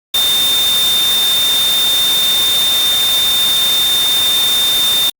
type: tone in noise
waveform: sine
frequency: 3616 Hz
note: A7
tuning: 47 cents sharp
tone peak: -11 dBFS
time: 0.14-5.1 s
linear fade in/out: 5 ms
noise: white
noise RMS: -19 dBFS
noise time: 0.14-5.1 s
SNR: +5 dB
effects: Opus 48 kbps